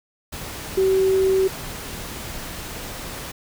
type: tone in noise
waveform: sine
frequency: 381.3 Hz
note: G4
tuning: 48 cents flat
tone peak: -15 dBFS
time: 0.77-1.48 s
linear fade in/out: 10 ms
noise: pink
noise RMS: -33 dBFS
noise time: 0.32-3.32 s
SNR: +15 dB
effects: none